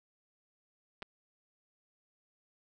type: clicks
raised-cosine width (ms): 0.3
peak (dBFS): -27 / -26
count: 2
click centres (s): 1.022 / 1.027
effects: none